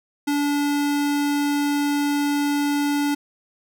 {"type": "tone", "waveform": "square", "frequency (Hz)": 288.6, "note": "D4", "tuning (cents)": -30, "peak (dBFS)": -20, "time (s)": [0.27, 3.15], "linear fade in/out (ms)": 10, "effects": []}